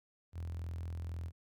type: tone with high-pass filter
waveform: sawtooth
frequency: 42.02 Hz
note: E1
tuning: 34 cents sharp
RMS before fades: -41 dBFS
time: 0.32-1.32 s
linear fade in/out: 50 ms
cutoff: 87 Hz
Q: 9.1
effects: none